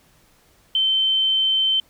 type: tone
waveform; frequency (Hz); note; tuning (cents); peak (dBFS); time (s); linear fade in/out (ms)
sine; 3093; G7; -24; -16; 0.75-1.8; 2
effects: pink hiss -57 dBFS RMS until 1.89 s